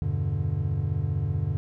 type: chord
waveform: triangle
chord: E minor seventh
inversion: none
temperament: equal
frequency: 82.41 / 98 / 123.47 / 146.83 Hz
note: E2 / G2 / B2 / D3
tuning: 0 / 0 / 0 / 0 cents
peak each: -30 / -26 / -30 / -27 dBFS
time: 0.02-1.57 s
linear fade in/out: 0 ms
effects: none